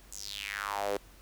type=tone with high-pass filter sweep; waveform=sawtooth; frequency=101.2 Hz; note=G#2; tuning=44 cents flat; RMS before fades=-36 dBFS; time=0.12-0.97 s; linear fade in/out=5 ms; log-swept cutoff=7500 to 420 Hz; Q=4.3; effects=added 46 Hz sine -55 dBFS peak until 1.21 s + pink hiss -58 dBFS RMS until 1.21 s